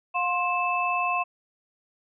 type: tone cluster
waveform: sine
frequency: 713 / 1057 / 2630 Hz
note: F5 / C6 / E7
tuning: +36 / +17 / -5 cents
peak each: -28 / -26 / -28 dBFS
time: 0.14-1.24 s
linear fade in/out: 20 ms
effects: none